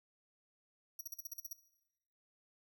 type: tone bursts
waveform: 15% pulse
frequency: 5760 Hz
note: F#8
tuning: 47 cents flat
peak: -35 dBFS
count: 9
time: 0.99-1.532 s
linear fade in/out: 5 ms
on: 22 ms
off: 43 ms
effects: noise-tail reverb RT60 0.9 s tail -17 dB re dry